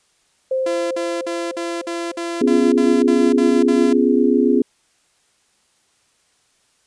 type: tone with exponential decay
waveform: sine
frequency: 523.3 Hz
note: C5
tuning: in tune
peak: -16 dBFS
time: 0.51-3.83 s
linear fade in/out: 5 ms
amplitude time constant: 720 ms
type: tone bursts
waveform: sawtooth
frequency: 339.5 Hz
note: F4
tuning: 49 cents flat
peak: -19 dBFS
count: 11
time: 0.66-3.93 s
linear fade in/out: 5 ms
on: 250 ms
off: 52 ms
type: chord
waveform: sine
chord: C# dominant seventh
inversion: third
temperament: just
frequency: 249.5 / 277.2 / 346.5 / 415.8 Hz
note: B3 / C#4 / E#4 / G#4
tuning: +18 / 0 / -14 / +2 cents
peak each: -16 / -18 / -19 / -18 dBFS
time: 2.41-4.62 s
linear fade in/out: 5 ms
effects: white hiss -61 dBFS RMS until 6.86 s + resampled to 22050 Hz